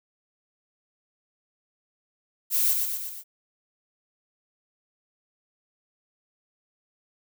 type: noise with echo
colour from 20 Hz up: violet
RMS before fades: -23 dBFS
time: 2.5-2.76 s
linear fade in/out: 50 ms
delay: 120 ms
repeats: 4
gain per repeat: -4 dB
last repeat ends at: 3.24 s
effects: none

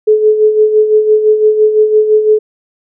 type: tone with tremolo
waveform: sine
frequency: 429.1 Hz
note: A4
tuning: 43 cents flat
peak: -3 dBFS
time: 0.07-2.39 s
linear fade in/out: 10 ms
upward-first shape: sine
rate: 5.9 Hz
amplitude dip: 60%
effects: none

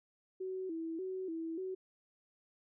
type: tone with vibrato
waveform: sine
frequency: 350 Hz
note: F4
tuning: 4 cents sharp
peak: -37 dBFS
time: 0.4-1.75 s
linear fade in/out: 10 ms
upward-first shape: square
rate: 1.7 Hz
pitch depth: 120 cents each way
effects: none

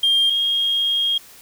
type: tone pair in turn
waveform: sine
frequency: 3204 / 3251 Hz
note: G7 / G#7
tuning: +37 / -38 cents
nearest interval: unison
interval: 25 cents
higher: second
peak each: -12 / -16 dBFS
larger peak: first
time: 0.03-0.3 / 0.3-1.18 s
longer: second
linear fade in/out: 5 ms
effects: tanh soft clip ceiling -11 dBFS + white hiss -45 dBFS RMS until 1.41 s

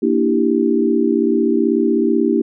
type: chord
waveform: sine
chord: E half-diminished seventh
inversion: second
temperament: equal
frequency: 233.1 / 293.7 / 329.6 / 392 Hz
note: Bb3 / D4 / E4 / G4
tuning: 0 / 0 / 0 / 0 cents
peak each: -18 / -19 / -18 / -18 dBFS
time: 0.02-2.42 s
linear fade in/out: 10 ms
effects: none

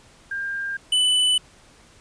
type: tone pair in turn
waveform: sine / square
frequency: 1600 / 2991 Hz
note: G6 / F#7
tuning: +35 / +18 cents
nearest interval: major seventh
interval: 1083 cents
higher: second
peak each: -25 / -17 dBFS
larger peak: second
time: 0.31-0.77 / 0.92-1.38 s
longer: neither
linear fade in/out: 5 ms
effects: pink hiss -52 dBFS RMS until 2 s + resampled to 22050 Hz

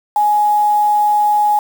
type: tone with quantisation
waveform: sine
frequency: 836 Hz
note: G#5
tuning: 11 cents sharp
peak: -10 dBFS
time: 0.16-1.59 s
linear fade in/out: 2 ms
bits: 5
effects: none

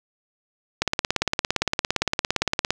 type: click train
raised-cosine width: 0.2 ms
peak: -3 dBFS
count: 34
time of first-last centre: 0.82-2.706 s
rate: 17.5 Hz
effects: none

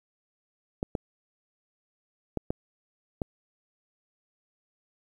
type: clicks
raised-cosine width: 2 ms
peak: -15 dBFS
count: 5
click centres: 0.829 / 0.952 / 2.373 / 2.505 / 3.218 s
effects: 9-bit

